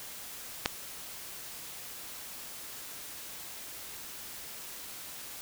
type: clicks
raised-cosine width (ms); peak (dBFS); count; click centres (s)
0.2; -24 / -8; 2; 0.655 / 0.659
effects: white hiss -44 dBFS RMS until 5.41 s